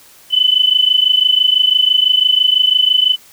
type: tone pair together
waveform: sine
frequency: 3000 / 3026 Hz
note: F#7 / F#7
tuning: +23 / +38 cents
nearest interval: unison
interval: 15 cents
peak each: -12 dBFS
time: 0.3-3.17 s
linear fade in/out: 50 ms
effects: white hiss -44 dBFS RMS until 3.32 s